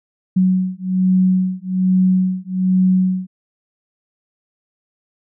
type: beating tone pair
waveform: sine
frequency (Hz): 185 / 186.2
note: F#3 / F#3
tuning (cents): 0 / +11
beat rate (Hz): 1.2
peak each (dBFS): -16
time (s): 0.36-3.27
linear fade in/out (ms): 10
effects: none